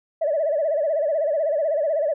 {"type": "tone with vibrato", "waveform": "sine", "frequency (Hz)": 610, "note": "D#5", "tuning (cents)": -34, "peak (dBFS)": -18, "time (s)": [0.21, 2.14], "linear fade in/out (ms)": 10, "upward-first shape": "sine", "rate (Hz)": 16, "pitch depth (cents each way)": 140, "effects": ["tanh soft clip ceiling -14 dBFS"]}